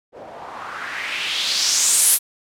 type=noise with low-pass filter sweep; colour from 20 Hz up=blue; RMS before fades=-21 dBFS; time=0.12-2.19 s; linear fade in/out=50 ms; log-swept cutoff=510 to 12000 Hz; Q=2.7; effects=none